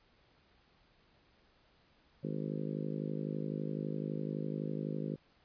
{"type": "harmonic tone", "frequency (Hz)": 51.91, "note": "G#1", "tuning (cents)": 0, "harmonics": [3, 4, 5, 6, 7, 8, 9, 10], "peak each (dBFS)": [-39, -41, -43, -45, -46, -47, -48, -49], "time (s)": [2.23, 5.16], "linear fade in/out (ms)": 10, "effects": ["pink hiss -68 dBFS RMS until 5.44 s", "resampled to 11025 Hz"]}